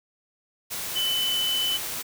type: tone in noise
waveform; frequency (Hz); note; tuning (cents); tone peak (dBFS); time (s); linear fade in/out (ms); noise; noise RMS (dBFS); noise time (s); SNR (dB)
sine; 3014; F#7; +31; -23; 0.95-1.78; 20; white; -32; 0.7-2.03; +6
effects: none